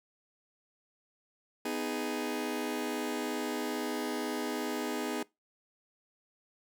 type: chord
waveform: sawtooth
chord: G# minor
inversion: first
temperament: just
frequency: 249.2 / 311.5 / 415.3 Hz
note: B3 / D#4 / G#4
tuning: +16 / +2 / 0 cents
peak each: -33 dBFS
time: 1.65-5.23 s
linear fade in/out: 5 ms
effects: noise-tail reverb RT60 0.2 s tail -22 dB re dry